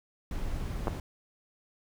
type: noise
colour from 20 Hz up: brown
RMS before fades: -34 dBFS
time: 0.31-1 s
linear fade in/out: 2 ms
type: clicks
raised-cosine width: 1 ms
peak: -16 dBFS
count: 2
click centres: 0.872 / 0.881 s
effects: none